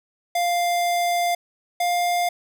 square tone pair in turn, 698.5 / 703.4 Hz, F5 / F5, 0 / +12 cents, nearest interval unison, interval 12 cents, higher second, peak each -20 dBFS, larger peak neither, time 0.35-1.35 / 1.8-2.29 s, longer first, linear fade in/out 5 ms, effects none

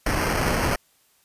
pink noise with sample-and-hold, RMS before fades -23 dBFS, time 0.06-0.76 s, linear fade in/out 5 ms, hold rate 3675 Hz, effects white hiss -62 dBFS RMS until 1.24 s + resampled to 32000 Hz

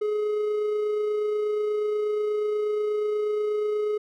triangle tone with amplitude modulation, 421.7 Hz, G#4, 26 cents sharp, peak -20 dBFS, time 0.01-3.98 s, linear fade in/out 10 ms, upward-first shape sine, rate 28.3 Hz, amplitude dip 25%, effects none

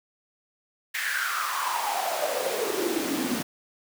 pink noise with high-pass filter sweep, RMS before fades -28 dBFS, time 0.94-3.43 s, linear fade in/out 10 ms, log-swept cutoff 1900 to 220 Hz, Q 6.7, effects none

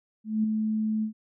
sine tone with ADSR envelope, 217 Hz, A3, 24 cents flat, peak -20 dBFS, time 0.24-1.13 s, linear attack 200 ms, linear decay 4 ms, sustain -4 dB, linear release 100 ms, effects none

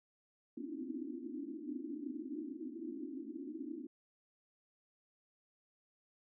white band-pass noise, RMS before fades -44 dBFS, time 0.57-3.87 s, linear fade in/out 5 ms, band 240 to 340 Hz, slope 96 dB/octave, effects none

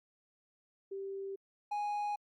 sine / triangle tone pair in turn, 390.9 / 828.3 Hz, G4 / G#5, -5 / -5 cents, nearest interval octave + minor second, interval 1300 cents, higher second, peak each -38 / -31 dBFS, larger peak second, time 0.91-1.36 / 1.71-2.16 s, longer neither, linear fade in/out 10 ms, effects Opus 48 kbps

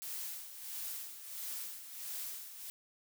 blue noise with tremolo, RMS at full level -41 dBFS, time 0.02-2.7 s, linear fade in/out 0 ms, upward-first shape sine, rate 1.5 Hz, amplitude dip 65%, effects none

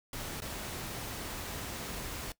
pink noise with dropouts, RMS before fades -40 dBFS, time 0.13-2.32 s, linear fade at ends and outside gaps 2 ms, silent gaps 0.404-0.419 s, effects noise-tail reverb RT60 0.1 s tail -19 dB re dry

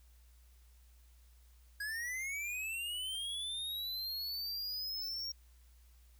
square linear sweep, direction up, 1641 to 5588 Hz, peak -38 dBFS, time 1.8-5.32 s, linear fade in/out 5 ms, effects added 60 Hz sine -59 dBFS peak until 6.19 s + white hiss -71 dBFS RMS until 6.19 s

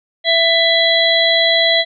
harmonic tone, 664 Hz, E5, 12 cents sharp, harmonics 1 / 3 / 5 / 6, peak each -16 / -16 / -16 / -16 dBFS, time 0.24-1.85 s, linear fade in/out 50 ms, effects none

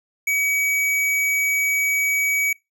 square tone, 2270 Hz, C#7, 41 cents sharp, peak -19 dBFS, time 0.27-2.53 s, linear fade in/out 5 ms, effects noise-tail reverb RT60 0.2 s tail -21 dB re dry

